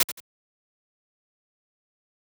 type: noise with echo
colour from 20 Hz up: white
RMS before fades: -19 dBFS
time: 0-0.03 s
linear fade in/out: 2 ms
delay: 86 ms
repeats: 2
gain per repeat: -12 dB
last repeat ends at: 0.202 s
effects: high-pass 100 Hz 12 dB/octave